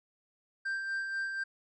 triangle tone with tremolo, 1576 Hz, G6, 9 cents sharp, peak -29 dBFS, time 0.65-1.44 s, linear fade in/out 10 ms, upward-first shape sine, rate 4.1 Hz, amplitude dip 40%, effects resampled to 22050 Hz

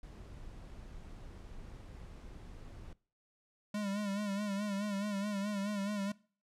brown noise, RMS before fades -49 dBFS, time 0.03-2.93 s, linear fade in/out 2 ms
square tone with vibrato, 202.9 Hz, G#3, 40 cents flat, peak -35 dBFS, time 3.74-6.12 s, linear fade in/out 5 ms, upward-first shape sine, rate 4.7 Hz, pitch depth 66 cents each way
effects noise-tail reverb RT60 0.4 s tail -21 dB re dry + low-pass 10000 Hz 12 dB/octave

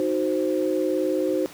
sine chord, C diminished, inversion first, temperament equal, 311.1 / 370 / 523.3 Hz, Eb4 / Gb4 / C5, 0 / 0 / 0 cents, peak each -25 dBFS, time 0-1.46 s, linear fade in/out 0 ms, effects pink hiss -44 dBFS RMS until 1.53 s + high-pass 150 Hz 12 dB/octave

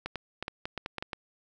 clicks, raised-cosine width 0.3 ms, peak -18 dBFS, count 10, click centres 0.06 / 0.157 / 0.426 / 0.481 / 0.655 / 0.777 / 0.861 / 0.983 / 1.025 / 1.132 s, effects none

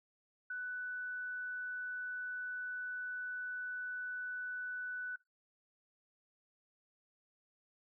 sine tone, 1490 Hz, F#6, 12 cents sharp, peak -38 dBFS, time 0.5-5.16 s, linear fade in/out 5 ms, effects noise-tail reverb RT60 0.2 s tail -21 dB re dry

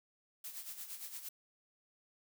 blue noise with tremolo, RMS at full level -44 dBFS, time 0.44-1.29 s, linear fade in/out 5 ms, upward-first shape sine, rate 8.7 Hz, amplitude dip 65%, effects none

